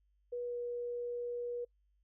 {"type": "tone with pitch glide", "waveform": "sine", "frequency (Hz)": [485.6, 482], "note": ["B4", "B4"], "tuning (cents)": [-29, -42], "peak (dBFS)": -36, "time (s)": [0.32, 1.65], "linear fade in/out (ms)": 10, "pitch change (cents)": -13, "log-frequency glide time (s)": [0.44, 0.57], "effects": ["noise-tail reverb RT60 0.1 s tail -25 dB re dry", "added 50 Hz sine -70 dBFS peak until 2.03 s"]}